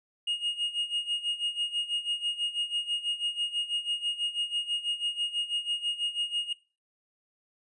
triangle tone with tremolo, 2861 Hz, F7, 41 cents sharp, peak -24 dBFS, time 0.27-6.53 s, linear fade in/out 5 ms, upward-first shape sine, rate 6.1 Hz, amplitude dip 80%, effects noise-tail reverb RT60 0.3 s tail -17 dB re dry + resampled to 24000 Hz

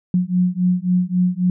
sine beating tone pair, 178.8 / 182.5 Hz, F3 / F#3, +41 / -24 cents, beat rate 3.7 Hz, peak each -18 dBFS, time 0.14-1.5 s, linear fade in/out 2 ms, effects none

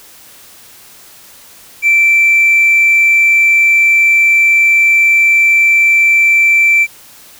triangle tone, 2338 Hz, D7, 8 cents flat, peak -3 dBFS, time 1.82-6.87 s, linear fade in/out 50 ms, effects tanh soft clip ceiling -2 dBFS + white hiss -39 dBFS RMS until 7.39 s

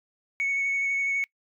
sine tone with vibrato, 2217 Hz, C#7, in tune, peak -22 dBFS, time 0.4-1.24 s, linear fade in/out 0 ms, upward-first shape sine, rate 12 Hz, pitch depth 12 cents each way, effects noise-tail reverb RT60 0.1 s tail -26 dB re dry + tanh soft clip ceiling -21 dBFS

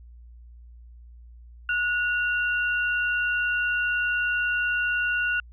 sine tone pair together, 1458 / 2765 Hz, F#6 / F7, -26 / -18 cents, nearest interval major seventh, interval 1108 cents, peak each -23 / -29 dBFS, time 1.69-5.4 s, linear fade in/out 2 ms, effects added 59 Hz sine -44 dBFS peak until 5.52 s

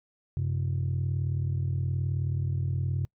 sine tone pair together, 94 / 132.94 Hz, F#2 / C3, +28 / +28 cents, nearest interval tritone, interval 600 cents, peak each -27 dBFS, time 0.37-3.05 s, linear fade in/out 0 ms, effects noise-tail reverb RT60 0.1 s tail -26 dB re dry + tanh soft clip ceiling -22 dBFS

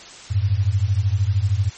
sine beating tone pair, 92.5 / 105.5 Hz, F#2 / G#2, 0 / +28 cents, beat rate 13 Hz, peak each -19 dBFS, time 0.3-1.7 s, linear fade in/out 20 ms, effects white hiss -40 dBFS RMS until 1.77 s + MP3 32 kbps

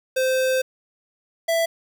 square tone pair in turn, 519 / 663.2 Hz, C5 / E5, -14 / +10 cents, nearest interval major third, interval 424 cents, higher second, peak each -19 / -19 dBFS, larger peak neither, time 0.16-0.62 / 1.48-1.66 s, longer first, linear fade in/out 10 ms, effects 8-bit

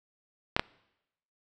clicks, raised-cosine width 0.3 ms, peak -8 dBFS, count 2, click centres 0.565 / 0.595 s, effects noise-tail reverb RT60 0.9 s tail -24 dB re dry

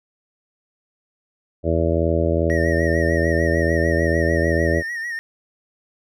harmonic tone, 82.41 Hz, E2, in tune, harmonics 1 / 2 / 3 / 4 / 5 / 6 / 7 / 8, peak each -21 / -26 / -28 / -24 / -25 / -27 / -23 / -30 dBFS, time 1.63-4.83 s, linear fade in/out 50 ms
triangle tone with vibrato, 1862 Hz, A#6, 2 cents flat, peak -23 dBFS, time 2.5-5.19 s, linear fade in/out 0 ms, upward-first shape sine, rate 6.7 Hz, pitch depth 62 cents each way
effects none

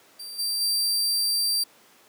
sawtooth tone with level steps, 4699 Hz, D8, in tune, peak -33 / -22 / -19 dBFS, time 0.19-1.64 s, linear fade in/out 10 ms, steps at 0.38 / 0.6 s, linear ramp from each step 20 ms, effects pink hiss -55 dBFS RMS until 2.08 s + high-pass 300 Hz 12 dB/octave

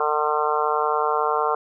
harmonic tone, 150.9 Hz, D3, 47 cents sharp, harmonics 3 / 4 / 5 / 6 / 7 / 8 / 9, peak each -25 / -30 / -26 / -28 / -25 / -28 / -28 dBFS, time 0-1.55 s, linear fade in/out 2 ms, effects none

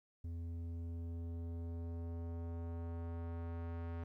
square tone with low-pass filter sweep, 84.2 Hz, E2, 37 cents sharp, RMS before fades -43 dBFS, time 0.24-4.04 s, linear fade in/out 5 ms, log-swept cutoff 220 to 1700 Hz, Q 0.74, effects 13-bit

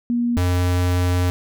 sine / square tone pair in turn, 238.8 / 89.45 Hz, A#3 / F2, +42 / +42 cents, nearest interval octave + perfect fourth, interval 1700 cents, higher first, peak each -17 dBFS, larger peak neither, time 0.1-0.37 / 0.37-1.3 s, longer second, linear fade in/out 0 ms, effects none

